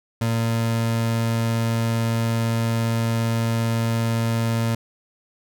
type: tone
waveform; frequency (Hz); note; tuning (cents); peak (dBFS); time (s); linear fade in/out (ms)
30% pulse; 114.7; A#2; -28; -17; 0.21-4.75; 5
effects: none